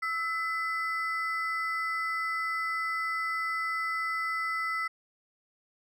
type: ring-modulated tone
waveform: triangle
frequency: 1661.2 Hz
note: G#6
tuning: in tune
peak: -24 dBFS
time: 0.02-4.88 s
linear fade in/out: 10 ms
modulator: 348 Hz
effects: none

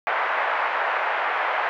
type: band-pass noise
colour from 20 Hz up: pink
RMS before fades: -24 dBFS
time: 0.07-1.69 s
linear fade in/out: 0 ms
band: 660 to 2100 Hz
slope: 24 dB/octave
effects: none

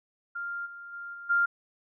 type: tone with level steps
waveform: sine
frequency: 1396.9 Hz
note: F6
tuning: in tune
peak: -32 / -41 / -37 / -40 / -21 dBFS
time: 0.35-1.46 s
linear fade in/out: 10 ms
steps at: 0.65 / 0.92 / 1.13 / 1.29 s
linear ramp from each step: 20 ms
effects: none

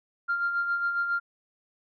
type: tone with tremolo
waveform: sine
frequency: 1394 Hz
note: F6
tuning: 4 cents flat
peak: -22 dBFS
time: 0.28-1.2 s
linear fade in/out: 20 ms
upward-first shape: sine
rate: 7.3 Hz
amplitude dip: 50%
effects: tanh soft clip ceiling -19 dBFS

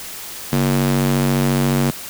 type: tone with high-pass filter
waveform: square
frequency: 47.16 Hz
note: F#1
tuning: 34 cents sharp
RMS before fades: -17 dBFS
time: 0.52-1.91 s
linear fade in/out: 10 ms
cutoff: 180 Hz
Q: 2.6
effects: white hiss -32 dBFS RMS until 2.09 s

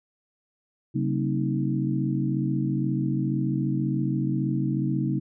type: tone cluster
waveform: sine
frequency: 136.9 / 191.5 / 233.5 / 269.8 / 316 Hz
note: C#3 / G3 / A#3 / C#4 / D#4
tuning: -21 / -40 / +3 / -47 / +27 cents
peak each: -26 / -30 / -31 / -34 / -29 dBFS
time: 0.94-5.2 s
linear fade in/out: 20 ms
effects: none

